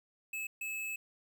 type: tone bursts at uneven times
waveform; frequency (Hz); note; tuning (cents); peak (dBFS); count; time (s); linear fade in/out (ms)
square; 2598; E7; -26; -37; 2; 0.33-0.47 / 0.61-0.96; 5
effects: 11-bit

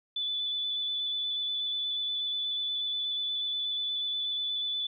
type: tone with vibrato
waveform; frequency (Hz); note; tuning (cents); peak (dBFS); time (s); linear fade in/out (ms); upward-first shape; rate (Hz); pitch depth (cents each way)
sine; 3481; A7; -19; -29; 0.16-4.87; 5; square; 8.3; 9
effects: none

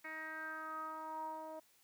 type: tone with low-pass filter sweep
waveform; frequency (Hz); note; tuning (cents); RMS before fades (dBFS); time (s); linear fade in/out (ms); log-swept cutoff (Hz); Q
10% pulse; 315.1; D#4; +22; -45; 0.04-1.6; 10; 2100 to 740; 6.7
effects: white hiss -70 dBFS RMS until 1.83 s + high-pass 60 Hz 12 dB/octave

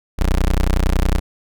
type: tone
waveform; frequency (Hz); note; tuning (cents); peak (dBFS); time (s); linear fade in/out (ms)
25% pulse; 30.87; B0; 0; -10; 0.18-1.2; 20
effects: none

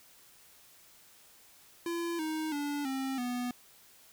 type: tone with pitch steps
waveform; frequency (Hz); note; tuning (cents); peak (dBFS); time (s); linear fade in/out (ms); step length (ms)
square; 339.8 / 313.4 / 289.1 / 266.6 / 245.9; F4 / D#4 / D4 / C4 / B3; -47 / +13 / -27 / +33 / -7; -33; 1.86-3.51; 2; 330
effects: white hiss -59 dBFS RMS until 4.12 s

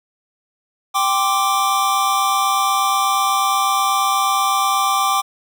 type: chord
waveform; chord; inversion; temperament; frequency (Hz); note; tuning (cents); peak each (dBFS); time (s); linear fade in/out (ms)
square; G suspended fourth; none; equal; 784 / 1046.5 / 1174.7; G5 / C6 / D6; 0 / 0 / 0; -21 / -24 / -18; 0.94-5.22; 20
effects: none

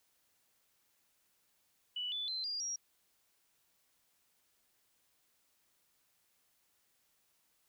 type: tone with pitch steps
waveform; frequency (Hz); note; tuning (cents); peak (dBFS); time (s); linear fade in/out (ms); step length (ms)
sine; 2960 / 3480 / 4090 / 4809 / 5653; F#7 / A7 / C8 / D8 / F8; 0 / -20 / -40 / +40 / +20; -36; 1.96-2.76; 5; 160
effects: white hiss -75 dBFS RMS until 7.68 s

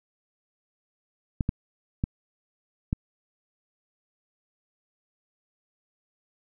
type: clicks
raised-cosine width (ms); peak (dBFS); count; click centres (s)
5; -12; 4; 1.408 / 1.491 / 2.039 / 2.929
effects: none

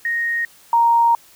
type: tone pair in turn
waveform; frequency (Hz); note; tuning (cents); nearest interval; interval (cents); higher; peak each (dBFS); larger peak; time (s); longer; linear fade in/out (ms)
sine; 1864.7 / 932.4; A#6 / A#5; 0 / 0; octave; 1200; first; -18 / -11; second; 0.05-0.45 / 0.73-1.15; second; 2
effects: white hiss -49 dBFS RMS until 1.35 s

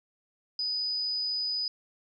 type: tone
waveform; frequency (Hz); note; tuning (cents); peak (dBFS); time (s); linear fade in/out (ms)
sine; 4978; D#8; 0; -28; 0.59-1.68; 2
effects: none

